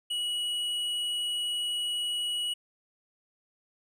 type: tone with hard clipping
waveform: sine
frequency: 2922 Hz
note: F#7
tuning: 22 cents flat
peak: -30 dBFS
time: 0.1-2.54 s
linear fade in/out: 10 ms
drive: 7 dB
effects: none